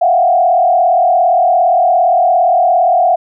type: tone with frequency modulation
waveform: sine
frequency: 709 Hz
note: F5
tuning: 26 cents sharp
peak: -7 dBFS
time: 0.01-3.16 s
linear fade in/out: 10 ms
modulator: 37.4 Hz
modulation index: 1.3
effects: none